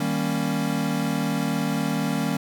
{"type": "chord", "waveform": "square", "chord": "Eb dominant seventh", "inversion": "none", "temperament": "equal with one note detuned", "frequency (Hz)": [156.19, 196, 233.1, 277.2], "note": ["Eb3", "G3", "Bb3", "Db4"], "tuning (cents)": [7, 0, 0, 0], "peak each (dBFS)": -29, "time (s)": [0, 2.37], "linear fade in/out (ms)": 5, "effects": []}